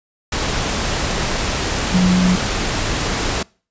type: tone in noise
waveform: sine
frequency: 182.4 Hz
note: F#3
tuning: 24 cents flat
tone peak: -11 dBFS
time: 1.94-2.36 s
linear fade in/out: 5 ms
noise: pink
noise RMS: -20 dBFS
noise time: 0.32-3.43 s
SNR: +6 dB
effects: noise-tail reverb RT60 0.4 s tail -26 dB re dry + resampled to 16000 Hz